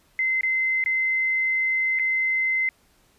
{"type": "tone with dropouts", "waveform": "sine", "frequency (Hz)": 2064, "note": "C7", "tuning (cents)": -24, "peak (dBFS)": -20, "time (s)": [0.19, 2.69], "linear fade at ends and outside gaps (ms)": 1, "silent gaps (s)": [[0.41, 0.433], [0.84, 0.86], [1.989, 1.995]], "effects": ["pink hiss -61 dBFS RMS until 3.18 s", "resampled to 32000 Hz"]}